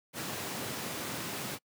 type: high-pass noise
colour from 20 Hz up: pink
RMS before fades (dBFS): -38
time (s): 0.13-1.59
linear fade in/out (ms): 50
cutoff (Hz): 120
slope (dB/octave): 24
effects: noise-tail reverb RT60 0.1 s tail -26 dB re dry